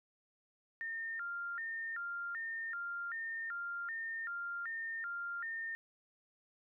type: tone with vibrato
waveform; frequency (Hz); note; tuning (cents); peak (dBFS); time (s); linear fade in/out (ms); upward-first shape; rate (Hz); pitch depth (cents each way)
sine; 1593; G6; +27; -38; 0.81-5.75; 0; square; 1.3; 230
effects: none